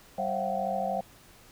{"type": "tone cluster", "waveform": "sine", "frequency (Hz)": [194.3, 535, 669, 712, 765], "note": ["G3", "C5", "E5", "F5", "G5"], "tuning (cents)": [-15, 38, 25, 33, -42], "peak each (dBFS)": [-37, -34, -34, -34, -32], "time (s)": [0.18, 1.01], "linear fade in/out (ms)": 5, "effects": ["pink hiss -55 dBFS RMS until 1.51 s"]}